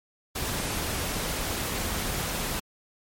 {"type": "noise", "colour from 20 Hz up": "pink", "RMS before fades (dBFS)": -30, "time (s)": [0.35, 2.6], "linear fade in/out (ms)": 10, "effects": ["MP3 64 kbps"]}